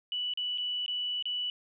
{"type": "tone with dropouts", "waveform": "sine", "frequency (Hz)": 2960, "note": "F#7", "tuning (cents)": 0, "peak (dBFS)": -30, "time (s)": [0.12, 1.5], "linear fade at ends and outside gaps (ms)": 1, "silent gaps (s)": [[0.337, 0.374], [0.576, 0.582], [0.862, 0.88], [1.225, 1.255]], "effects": []}